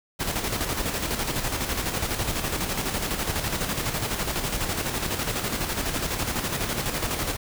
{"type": "noise with tremolo", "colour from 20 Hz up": "pink", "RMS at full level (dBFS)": -26, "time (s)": [0.19, 7.37], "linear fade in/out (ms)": 20, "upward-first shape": "square", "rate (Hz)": 12, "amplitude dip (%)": 45, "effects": []}